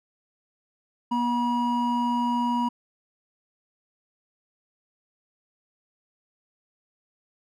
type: tone pair together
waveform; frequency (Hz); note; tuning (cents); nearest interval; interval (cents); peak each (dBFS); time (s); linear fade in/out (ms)
triangle; 241.1 / 963.3; B3 / B5; -41 / -43; 2 octaves; 2398; -23; 1.11-2.69; 10
effects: none